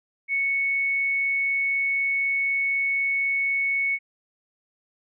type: tone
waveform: sine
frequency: 2214 Hz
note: C#7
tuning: 3 cents flat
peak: -21 dBFS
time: 0.28-3.99 s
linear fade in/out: 50 ms
effects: none